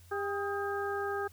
harmonic tone with a mistuned harmonic, 400.9 Hz, G4, 39 cents sharp, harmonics 1 / 2 / 3 / 4, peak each -34 / -38 / -39 / -39 dBFS, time 0.11-1.28 s, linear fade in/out 10 ms, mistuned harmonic 3, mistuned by +67 cents, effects added 88 Hz sine -54 dBFS peak until 1.32 s + white hiss -62 dBFS RMS until 1.32 s

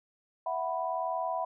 sine chord, E suspended second, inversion none, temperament equal, 659.3 / 740 / 987.8 Hz, E5 / F#5 / B5, 0 / 0 / 0 cents, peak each -34 dBFS, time 0.46-1.45 s, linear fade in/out 5 ms, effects none

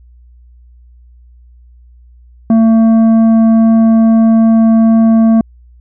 triangle tone with tanh clipping, 224.8 Hz, A3, 37 cents sharp, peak -6 dBFS, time 2.5-5.41 s, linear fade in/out 2 ms, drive 12 dB, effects added 60 Hz sine -38 dBFS peak until 5.8 s

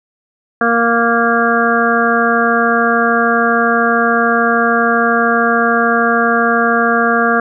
harmonic tone, 233.1 Hz, A#3, in tune, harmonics 1 / 2 / 3 / 5 / 6 / 7, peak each -17 / -17 / -17 / -17 / -17 / -17 dBFS, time 0.61-7.4 s, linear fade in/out 2 ms, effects none

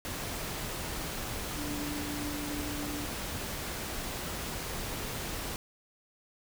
sine tone in noise, 293.1 Hz, D4, 3 cents flat, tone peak -37 dBFS, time 1.57-3.05 s, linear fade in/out 0 ms, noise pink, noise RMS -37 dBFS, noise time 0.05-5.56 s, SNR -3 dB, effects none

